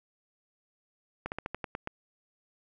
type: slowing click train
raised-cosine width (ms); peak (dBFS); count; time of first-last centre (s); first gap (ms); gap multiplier
0.5; -19; 8; 1.26-1.874; 59; 1.13
effects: none

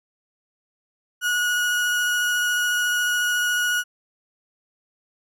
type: tone with vibrato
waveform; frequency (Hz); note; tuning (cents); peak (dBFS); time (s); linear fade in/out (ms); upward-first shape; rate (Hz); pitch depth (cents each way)
35% pulse; 1455; F#6; -29; -18; 1.21-3.84; 50; triangle; 14; 11
effects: none

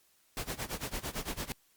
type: noise with tremolo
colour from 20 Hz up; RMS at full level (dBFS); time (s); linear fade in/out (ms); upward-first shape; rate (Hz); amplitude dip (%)
pink; -35; 0.37-1.52; 0; sine; 8.9; 90
effects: white hiss -68 dBFS RMS until 1.76 s + Opus 48 kbps

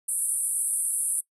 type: band-pass noise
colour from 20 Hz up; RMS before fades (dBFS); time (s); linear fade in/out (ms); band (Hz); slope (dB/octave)
white; -27; 0.08-1.21; 10; 8600 to 11000; 96
effects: noise-tail reverb RT60 0.1 s tail -21 dB re dry

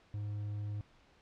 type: tone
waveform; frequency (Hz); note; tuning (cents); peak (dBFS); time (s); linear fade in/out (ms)
triangle; 103.83; G#2; 0; -34; 0.14-0.81; 0
effects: pink hiss -65 dBFS RMS until 1.21 s + low-pass 4000 Hz 12 dB/octave

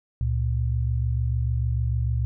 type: tone pair together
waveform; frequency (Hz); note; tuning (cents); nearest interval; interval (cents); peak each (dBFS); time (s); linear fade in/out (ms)
sine; 69.82 / 116.54; C#2 / A#2; +13 / 0; major sixth; 887; -24; 0.21-2.25; 0
effects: none

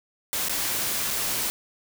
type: noise with dropouts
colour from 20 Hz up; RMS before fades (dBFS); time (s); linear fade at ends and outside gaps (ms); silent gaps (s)
white; -27; 0.33-1.5; 0; 0.485-0.495 / 1.105-1.109
effects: none

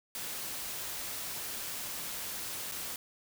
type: noise with dropouts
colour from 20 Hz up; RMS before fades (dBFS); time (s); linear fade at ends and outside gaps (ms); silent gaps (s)
white; -39; 0.15-2.96; 1; 2.714-2.72
effects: none

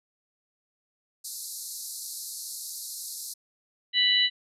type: band-pass noise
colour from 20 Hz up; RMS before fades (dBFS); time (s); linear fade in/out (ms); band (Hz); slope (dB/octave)
white; -38; 1.24-3.34; 10; 4000 to 13000; 96
type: harmonic tone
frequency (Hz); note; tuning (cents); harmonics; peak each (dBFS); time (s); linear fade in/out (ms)
987.8; B5; 0; 2 / 3 / 4; -27 / -23 / -23; 3.93-4.3; 50
effects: none

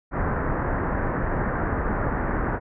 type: low-pass noise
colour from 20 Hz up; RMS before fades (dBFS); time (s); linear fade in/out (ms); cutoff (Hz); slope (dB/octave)
pink; -25; 0.11-2.6; 50; 1800; 48
effects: none

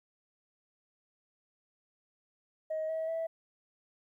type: tone with pitch steps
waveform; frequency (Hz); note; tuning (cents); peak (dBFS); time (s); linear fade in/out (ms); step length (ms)
sine; 630 / 642.1 / 654.5; D#5 / E5 / E5; +21 / -46 / -13; -30; 2.7-3.27; 10; 190
effects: tanh soft clip ceiling -29 dBFS + 12-bit

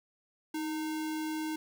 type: tone with sample-and-hold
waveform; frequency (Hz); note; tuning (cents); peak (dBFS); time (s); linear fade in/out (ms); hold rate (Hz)
sine; 313.5; D#4; +13; -32; 0.54-1.56; 5; 1225
effects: none

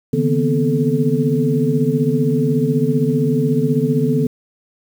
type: tone cluster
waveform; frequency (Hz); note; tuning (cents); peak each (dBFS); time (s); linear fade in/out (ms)
sine; 141.2 / 157.1 / 239.6 / 254.4 / 436.3; C#3 / D#3 / A#3 / C4 / A4; +32 / +17 / +48 / -48 / -15; -20; 0.13-4.27; 5
effects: 7-bit

